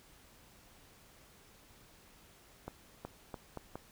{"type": "accelerating click train", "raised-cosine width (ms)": 1, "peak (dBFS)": -27, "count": 5, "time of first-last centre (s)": [2.68, 3.756], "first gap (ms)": 370, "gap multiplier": 0.79, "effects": ["pink hiss -61 dBFS RMS until 3.91 s"]}